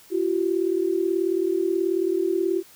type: tone pair together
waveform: sine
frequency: 342.1 / 380.6 Hz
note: F4 / F#4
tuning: -36 / +49 cents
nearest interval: major second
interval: 185 cents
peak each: -23 dBFS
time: 0.1-2.63 s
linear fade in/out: 50 ms
effects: white hiss -51 dBFS RMS until 2.75 s